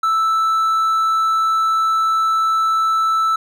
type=tone; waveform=triangle; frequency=1318.5 Hz; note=E6; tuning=in tune; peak=-12 dBFS; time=0.03-3.36 s; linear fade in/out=5 ms; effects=none